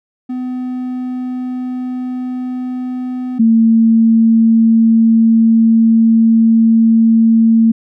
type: tone pair in turn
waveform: triangle / sine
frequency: 252.4 / 226 Hz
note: B3 / A3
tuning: +38 / +47 cents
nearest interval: major second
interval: 191 cents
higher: first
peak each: -16 / -6 dBFS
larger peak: second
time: 0.29-3.39 / 3.39-7.72 s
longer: second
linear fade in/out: 10 ms
effects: none